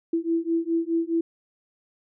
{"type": "beating tone pair", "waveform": "sine", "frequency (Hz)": [329.6, 334.4], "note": ["E4", "E4"], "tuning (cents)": [0, 25], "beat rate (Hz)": 4.8, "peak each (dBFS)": [-25, -25], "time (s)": [0.13, 1.21], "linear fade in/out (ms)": 5, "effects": []}